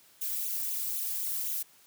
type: noise with flanger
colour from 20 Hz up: violet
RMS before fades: -33 dBFS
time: 0.21-1.63 s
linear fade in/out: 10 ms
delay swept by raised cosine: 0.28 to 1.78 ms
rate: 3.9 Hz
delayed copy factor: +1
effects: white hiss -60 dBFS RMS until 1.86 s + high-pass 80 Hz 12 dB/octave